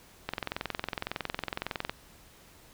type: click train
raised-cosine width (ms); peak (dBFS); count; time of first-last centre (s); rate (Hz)
0.3; -15; 36; 0.29-1.896; 21.8
effects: pink hiss -56 dBFS RMS until 2.73 s